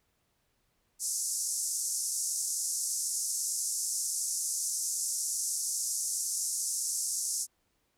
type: band-pass noise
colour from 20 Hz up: pink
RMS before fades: -33 dBFS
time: 0.99-7.47 s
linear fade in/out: 50 ms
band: 5600 to 11000 Hz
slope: 48 dB/octave
effects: pink hiss -75 dBFS RMS until 7.97 s